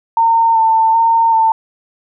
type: tone with vibrato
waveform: sine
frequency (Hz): 904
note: A5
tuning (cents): +47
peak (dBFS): -8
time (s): 0.17-1.52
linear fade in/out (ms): 2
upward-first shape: square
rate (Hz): 1.3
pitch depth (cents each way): 18
effects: none